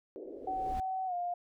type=band-pass noise; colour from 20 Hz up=pink; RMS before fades=-45 dBFS; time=0.16-0.73 s; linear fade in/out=0 ms; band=290 to 560 Hz; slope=48 dB/octave
type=noise with exponential growth; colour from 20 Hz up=brown; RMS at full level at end=-37 dBFS; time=0.24-0.8 s; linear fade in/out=1 ms; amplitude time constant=120 ms
type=tone with pitch glide; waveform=sine; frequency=756 to 705.4 Hz; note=F#5 to F5; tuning=+37 to +17 cents; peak=-32 dBFS; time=0.47-1.34 s; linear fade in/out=5 ms; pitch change=-120 cents; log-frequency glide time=1.06-1.14 s
effects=none